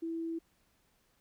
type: tone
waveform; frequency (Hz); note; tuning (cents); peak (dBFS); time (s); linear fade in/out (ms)
sine; 329.6; E4; 0; -34; 0.02-0.39; 10
effects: pink hiss -72 dBFS RMS until 1.2 s